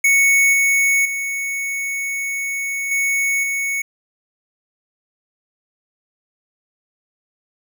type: tone with level steps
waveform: square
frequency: 2217 Hz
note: C#7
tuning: in tune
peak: -12 / -14 / -22 / -17 / -20 dBFS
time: 0.04-3.82 s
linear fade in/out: 5 ms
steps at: 0.53 / 1.05 / 2.91 / 3.43 s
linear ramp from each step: 5 ms
effects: none